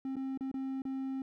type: tone with dropouts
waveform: triangle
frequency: 266.4 Hz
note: C4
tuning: 31 cents sharp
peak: -32 dBFS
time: 0.05-1.22 s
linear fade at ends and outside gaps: 2 ms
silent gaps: 0.157-0.166 / 0.375-0.408 / 0.515-0.541 / 0.82-0.852 s
effects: none